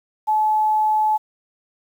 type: tone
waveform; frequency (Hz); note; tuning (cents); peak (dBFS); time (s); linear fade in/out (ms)
sine; 860; A5; -40; -15; 0.27-1.18; 20
effects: 8-bit